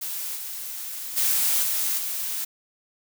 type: noise with level steps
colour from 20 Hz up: blue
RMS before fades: -31 / -34 / -22 / -25 / -29 dBFS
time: 0.01-2.45 s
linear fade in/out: 10 ms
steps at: 0.35 / 1.16 / 1.62 / 1.97 s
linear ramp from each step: 20 ms
effects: none